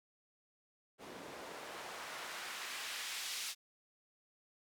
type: noise with band-pass filter sweep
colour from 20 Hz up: white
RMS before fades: -45 dBFS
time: 0.98-3.55 s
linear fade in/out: 50 ms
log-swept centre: 340 to 4100 Hz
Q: 0.76
effects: none